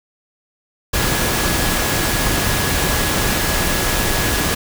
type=tone in noise; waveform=sine; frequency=1680 Hz; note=G#6; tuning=19 cents sharp; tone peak=-28 dBFS; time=0.93-4.55 s; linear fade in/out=10 ms; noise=pink; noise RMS=-18 dBFS; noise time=0.93-4.55 s; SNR=-13 dB; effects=none